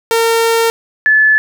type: tone pair in turn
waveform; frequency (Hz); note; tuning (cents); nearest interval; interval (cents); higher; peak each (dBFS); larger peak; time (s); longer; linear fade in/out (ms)
sawtooth / sine; 457.4 / 1730.2; A#4 / A6; -33 / -30; octave + major seventh; 2303; second; -6; neither; 0.11-0.7 / 1.06-1.38; first; 0
effects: none